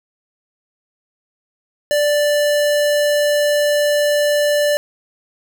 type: tone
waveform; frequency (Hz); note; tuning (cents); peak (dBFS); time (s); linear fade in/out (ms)
square; 587.3; D5; 0; -14; 1.91-4.77; 0
effects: none